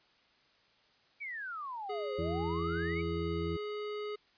sine exponential two-way sweep, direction down then up, 2349 to 508 to 2349 Hz, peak -38 dBFS, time 1.2-3.02 s, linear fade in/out 20 ms, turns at 2.14 s
square tone with pitch glide, 416.2 to 418.9 Hz, G#4 to G#4, +4 to +15 cents, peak -37 dBFS, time 1.89-4.16 s, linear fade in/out 10 ms, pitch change +11 cents, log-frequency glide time 2.29-3.78 s
harmonic tone, 83.7 Hz, E2, 27 cents sharp, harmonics 1 / 2 / 4, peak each -38 / -38 / -38 dBFS, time 2.18-3.57 s, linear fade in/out 10 ms
effects white hiss -67 dBFS RMS until 4.37 s + resampled to 11025 Hz

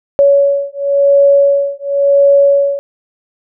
sine beating tone pair, 561 / 561.94 Hz, C#5 / C#5, +21 / +23 cents, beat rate 0.94 Hz, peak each -10 dBFS, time 0.19-2.79 s, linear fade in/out 0 ms, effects none

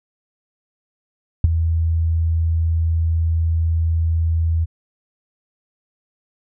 sine tone with ADSR envelope, 82 Hz, E2, 9 cents flat, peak -5 dBFS, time 1.44-4.66 s, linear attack 3 ms, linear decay 20 ms, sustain -10 dB, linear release 27 ms, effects none

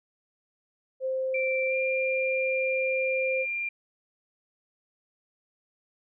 sine tone, 523.3 Hz, C5, in tune, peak -26 dBFS, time 1-3.46 s, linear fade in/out 50 ms
sine tone with pitch glide, 2349 to 2389 Hz, D7 to D7, 0 to +29 cents, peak -28 dBFS, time 1.34-3.69 s, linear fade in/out 5 ms, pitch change +29 cents, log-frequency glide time 1.68-1.74 s
effects none

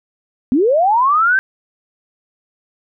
sine linear sweep, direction up, 233.1 to 1589 Hz, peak -10 dBFS, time 0.52-1.39 s, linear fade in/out 0 ms, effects none

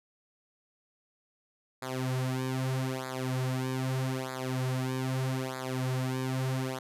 sawtooth tone with flanger, 130 Hz, C3, 11 cents flat, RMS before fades -32 dBFS, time 1.82-6.79 s, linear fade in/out 5 ms, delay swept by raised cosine 0.34 to 6.24 ms, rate 0.8 Hz, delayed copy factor -0.95, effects resampled to 32000 Hz

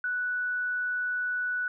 sine tone, 1480 Hz, F#6, in tune, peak -27 dBFS, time 0.04-1.68 s, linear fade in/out 2 ms, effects none

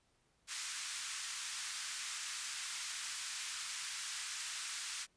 white band-pass noise, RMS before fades -43 dBFS, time 0.47-5.07 s, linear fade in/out 50 ms, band 1200 to 9000 Hz, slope 24 dB/octave, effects pink hiss -75 dBFS RMS until 5.16 s + resampled to 22050 Hz

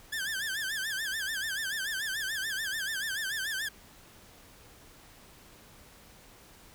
sawtooth tone with vibrato, 1661.2 Hz, G#6, in tune, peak -28 dBFS, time 0.12-3.69 s, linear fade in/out 10 ms, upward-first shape sine, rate 6.9 Hz, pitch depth 150 cents each way, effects pink hiss -55 dBFS RMS until 6.74 s

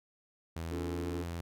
sawtooth tone with pitch glide, 82.4 to 85.01 Hz, E2 to F2, 0 to -46 cents, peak -33 dBFS, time 0.56-1.41 s, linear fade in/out 5 ms, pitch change +54 cents, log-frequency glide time 0.72-1.24 s
triangle chord, Db augmented, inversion none, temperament equal, 277.2 / 349.2 / 440 Hz, Db4 / F4 / A4, 0 / 0 / 0 cents, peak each -38 / -39 / -41 dBFS, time 0.71-1.24 s, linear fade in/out 10 ms
effects none

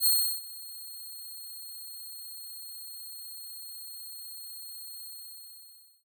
5% pulse tone with ADSR envelope, 4271 Hz, C8, 35 cents sharp, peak -13 dBFS, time 0-6.04 s, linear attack 58 ms, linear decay 350 ms, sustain -21 dB, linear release 1000 ms, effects none

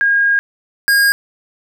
sine / square tone pair in turn, 1627 / 1627 Hz, G#6 / G#6, -36 / -36 cents, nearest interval unison, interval 0 cents, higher neither, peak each -10 dBFS, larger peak neither, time 0.01-0.39 / 0.88-1.12 s, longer first, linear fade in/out 0 ms, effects none

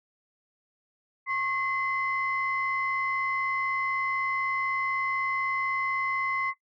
sine tone pair together, 1086 / 2050 Hz, C#6 / C7, -36 / -36 cents, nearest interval major seventh, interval 1100 cents, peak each -29 / -27 dBFS, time 1.26-6.54 s, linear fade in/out 50 ms, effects noise-tail reverb RT60 0.1 s tail -17 dB re dry + tanh soft clip ceiling -18 dBFS

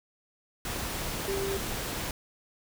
sine tone in noise, 392 Hz, G4, in tune, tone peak -30 dBFS, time 1.28-1.57 s, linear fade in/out 2 ms, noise pink, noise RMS -34 dBFS, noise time 0.65-2.11 s, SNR +1 dB, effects none

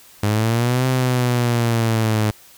sawtooth linear two-way sweep, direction up then down, 102.4 to 130 to 106.4 Hz, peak -12 dBFS, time 0.23-2.31 s, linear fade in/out 5 ms, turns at 0.86 s, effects white hiss -47 dBFS RMS until 2.57 s

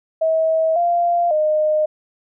sine tone with pitch steps, 643 / 693 / 614 Hz, E5 / F5 / D#5, -43 / -14 / -23 cents, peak -14 dBFS, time 0.21-1.86 s, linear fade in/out 10 ms, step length 550 ms, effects none

